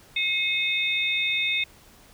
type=tone cluster; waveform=sine; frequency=2159 / 2555 / 3635 Hz; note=C#7 / D#7 / A#7; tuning=-46 / +45 / -44 cents; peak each=-27 / -27 / -26 dBFS; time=0.16-1.64 s; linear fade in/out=5 ms; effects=pink hiss -53 dBFS RMS until 2.13 s